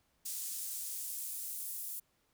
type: noise with high-pass filter sweep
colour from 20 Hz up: pink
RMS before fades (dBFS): -41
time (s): 0.25-2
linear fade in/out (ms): 10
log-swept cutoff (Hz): 7300 to 11000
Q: 1
effects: pink hiss -75 dBFS RMS until 2.33 s